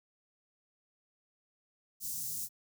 white band-stop noise, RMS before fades -38 dBFS, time 2-2.49 s, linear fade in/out 50 ms, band 190 to 5700 Hz, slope 24 dB/octave, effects high-pass 100 Hz 12 dB/octave

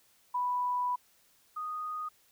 sine tone pair in turn, 987.8 / 1240.2 Hz, B5 / D#6, 0 / -6 cents, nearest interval major third, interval 394 cents, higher second, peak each -28 / -34 dBFS, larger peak first, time 0.34-0.96 / 1.56-2.09 s, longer first, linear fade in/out 10 ms, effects white hiss -66 dBFS RMS until 2.31 s

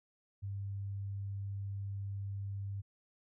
sine tone, 99.2 Hz, G2, 21 cents sharp, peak -37 dBFS, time 0.42-2.82 s, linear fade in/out 20 ms, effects none

